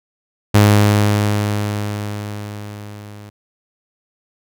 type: tone with level ramp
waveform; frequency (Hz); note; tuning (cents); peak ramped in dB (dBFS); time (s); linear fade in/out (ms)
sawtooth; 103.83; G#2; 0; -3 to -31; 0.54-3.3; 10
effects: none